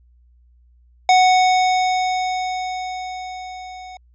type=tone with level ramp; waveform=square; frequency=740 Hz; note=F#5; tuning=in tune; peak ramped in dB=-10 to -35 dBFS; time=1.09-3.97 s; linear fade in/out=2 ms; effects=added 60 Hz sine -50 dBFS peak until 4.14 s + resampled to 16000 Hz